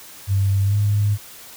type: tone with pitch glide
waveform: sine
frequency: 98.2 to 103.14 Hz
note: G2 to G#2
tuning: +4 to -11 cents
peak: -15 dBFS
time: 0.27-1.18 s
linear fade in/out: 50 ms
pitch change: +85 cents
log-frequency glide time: 0.65-0.75 s
effects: white hiss -41 dBFS RMS until 1.56 s